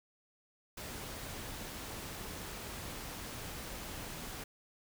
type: noise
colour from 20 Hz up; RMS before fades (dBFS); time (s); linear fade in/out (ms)
pink; -44; 0.77-4.44; 5
effects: none